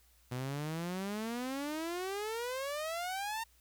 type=exponential sweep; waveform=sawtooth; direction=up; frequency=122.1 to 921 Hz; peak=-32 dBFS; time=0.31-3.44 s; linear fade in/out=10 ms; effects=added 60 Hz sine -66 dBFS peak until 3.6 s + white hiss -68 dBFS RMS until 3.6 s